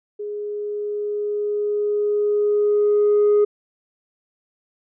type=tone with level ramp; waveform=sine; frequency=415.3 Hz; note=G#4; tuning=in tune; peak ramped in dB=-26 to -10 dBFS; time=0.19-3.45 s; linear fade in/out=10 ms; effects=tanh soft clip ceiling -11 dBFS